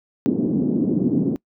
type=band-pass noise; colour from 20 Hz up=pink; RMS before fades=-20 dBFS; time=0.26-1.36 s; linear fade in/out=0 ms; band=190 to 320 Hz; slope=24 dB/octave; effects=noise-tail reverb RT60 0.1 s tail -23 dB re dry